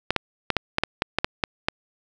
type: clicks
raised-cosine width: 0.3 ms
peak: -4 dBFS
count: 11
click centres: 0.106 / 0.163 / 0.503 / 0.567 / 0.784 / 0.836 / 1.021 / 1.186 / 1.245 / 1.438 / 1.685 s
effects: none